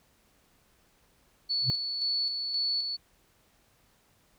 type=tone with tremolo; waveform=sine; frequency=4435 Hz; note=C#8; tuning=in tune; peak=-26 dBFS; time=1.49-2.97 s; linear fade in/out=20 ms; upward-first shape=square; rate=1.9 Hz; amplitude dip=40%
type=tone with exponential growth; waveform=sine; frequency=129.3 Hz; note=C3; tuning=20 cents flat; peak=-21 dBFS; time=1.61-1.7 s; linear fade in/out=0 ms; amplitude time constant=18 ms
effects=pink hiss -66 dBFS RMS until 4.38 s